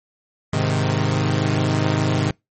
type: chord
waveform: sawtooth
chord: Ab major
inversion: none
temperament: equal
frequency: 103.83 / 130.81 / 155.56 Hz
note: Ab2 / C3 / Eb3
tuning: 0 / 0 / 0 cents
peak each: -18 dBFS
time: 0.53-2.31 s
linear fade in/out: 5 ms
effects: noise-tail reverb RT60 0.2 s tail -26 dB re dry + MP3 32 kbps